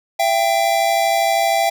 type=tone pair together; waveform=square; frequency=674 / 786.7 Hz; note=E5 / G5; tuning=+38 / +6 cents; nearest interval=minor third; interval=268 cents; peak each=-18 dBFS; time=0.19-1.7 s; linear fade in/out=10 ms; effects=none